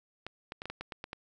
clicks, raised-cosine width 0.3 ms, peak -23 dBFS, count 9, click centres 0.266 / 0.521 / 0.619 / 0.656 / 0.7 / 0.81 / 0.922 / 1.041 / 1.131 s, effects none

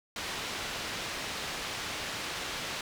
white low-pass noise, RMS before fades -37 dBFS, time 0.16-2.81 s, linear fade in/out 2 ms, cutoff 4100 Hz, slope 12 dB/octave, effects none

